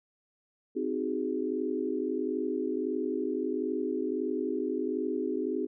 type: chord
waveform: sine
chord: Ab dominant seventh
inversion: first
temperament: just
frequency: 259.6 / 311.5 / 373.8 / 415.3 Hz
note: C4 / Eb4 / Gb4 / Ab4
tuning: -13 / +2 / +18 / 0 cents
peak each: -34 dBFS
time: 0.75-5.67 s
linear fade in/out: 20 ms
effects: none